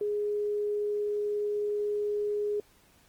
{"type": "tone", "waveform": "sine", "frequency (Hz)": 415.3, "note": "G#4", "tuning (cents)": 0, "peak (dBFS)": -27, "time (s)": [0.01, 2.6], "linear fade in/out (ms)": 2, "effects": ["pink hiss -62 dBFS RMS until 3.08 s", "Opus 24 kbps"]}